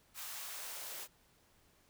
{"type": "noise with high-pass filter sweep", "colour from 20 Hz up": "white", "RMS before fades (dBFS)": -45, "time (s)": [0.14, 1.08], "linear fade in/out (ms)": 50, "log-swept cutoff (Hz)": [1100, 380], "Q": 1.1, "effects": ["pink hiss -69 dBFS RMS until 1.89 s"]}